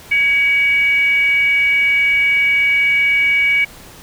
sine tone with frequency modulation, 2264 Hz, C#7, 36 cents sharp, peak -11 dBFS, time 0.11-3.65 s, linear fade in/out 10 ms, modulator 609 Hz, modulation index 0.33, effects pink hiss -39 dBFS RMS until 4.02 s

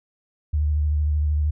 sine tone with vibrato, 75 Hz, D2, 37 cents sharp, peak -18 dBFS, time 0.53-1.51 s, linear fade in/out 10 ms, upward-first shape sine, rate 13 Hz, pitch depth 32 cents each way, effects none

